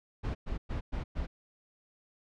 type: noise bursts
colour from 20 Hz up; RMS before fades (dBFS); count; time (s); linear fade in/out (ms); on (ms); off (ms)
brown; -34; 5; 0.23-1.27; 20; 120; 110
effects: low-pass 4000 Hz 12 dB/octave